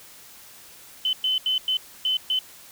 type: tone bursts at uneven times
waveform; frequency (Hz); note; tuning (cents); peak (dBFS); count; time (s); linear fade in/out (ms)
sine; 3042; F#7; +47; -20; 6; 1.05-1.13 / 1.24-1.38 / 1.46-1.58 / 1.68-1.77 / 2.05-2.17 / 2.3-2.39; 2
effects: white hiss -47 dBFS RMS until 2.71 s